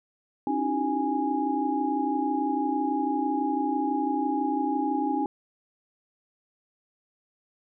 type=tone cluster; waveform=sine; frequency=271.5 / 303.4 / 329.5 / 385.3 / 827 Hz; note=C#4 / D#4 / E4 / G4 / G#5; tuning=-36 / -44 / -1 / -30 / -8 cents; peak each=-29 / -29 / -35 / -37 / -28 dBFS; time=0.47-5.26 s; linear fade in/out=2 ms; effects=none